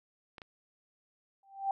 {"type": "clicks", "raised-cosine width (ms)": 0.3, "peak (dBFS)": -30, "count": 2, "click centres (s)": [0.382, 0.418]}
{"type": "tone with exponential growth", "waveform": "sine", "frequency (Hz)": 784, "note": "G5", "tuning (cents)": 0, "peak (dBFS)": -25, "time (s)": [1.43, 1.71], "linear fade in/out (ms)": 2, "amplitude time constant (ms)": 59}
{"effects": []}